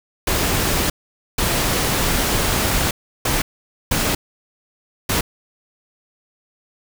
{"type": "noise bursts at uneven times", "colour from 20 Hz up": "pink", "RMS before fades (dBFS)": -19, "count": 5, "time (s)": [[0.27, 0.9], [1.38, 2.91], [3.25, 3.42], [3.91, 4.15], [5.09, 5.21]], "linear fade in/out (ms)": 5, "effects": []}